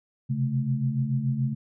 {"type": "tone cluster", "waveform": "sine", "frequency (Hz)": [129.3, 136.3, 218.6], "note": ["C3", "C#3", "A3"], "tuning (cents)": [-20, -29, -11], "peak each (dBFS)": [-30, -25, -30], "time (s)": [0.29, 1.55], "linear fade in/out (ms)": 20, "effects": []}